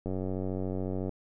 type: click train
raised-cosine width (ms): 2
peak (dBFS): -21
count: 98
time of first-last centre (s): 0.06-1.093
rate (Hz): 93.9
effects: none